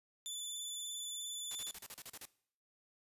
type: tone with vibrato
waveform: 20% pulse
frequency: 3500 Hz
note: A7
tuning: 10 cents flat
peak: -35 dBFS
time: 0.26-1.71 s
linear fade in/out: 0 ms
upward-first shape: triangle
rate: 17 Hz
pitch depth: 32 cents each way
type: noise bursts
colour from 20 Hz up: white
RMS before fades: -48 dBFS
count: 10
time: 1.51-2.253 s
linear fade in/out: 0 ms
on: 41 ms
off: 37 ms
effects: noise-tail reverb RT60 0.6 s tail -20 dB re dry + resampled to 32000 Hz